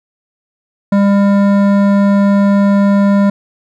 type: tone with hard clipping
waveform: triangle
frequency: 200.2 Hz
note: G3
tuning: 37 cents sharp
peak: -9 dBFS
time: 0.92-3.3 s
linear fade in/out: 5 ms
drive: 17 dB
effects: none